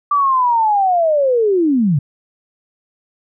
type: linear sweep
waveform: sine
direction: down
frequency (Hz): 1174.7 to 130.2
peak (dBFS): -11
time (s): 0.11-1.99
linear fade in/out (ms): 5
effects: none